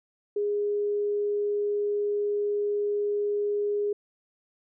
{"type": "tone", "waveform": "sine", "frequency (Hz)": 412, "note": "G#4", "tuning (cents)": -14, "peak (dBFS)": -24, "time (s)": [0.36, 3.93], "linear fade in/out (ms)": 5, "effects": []}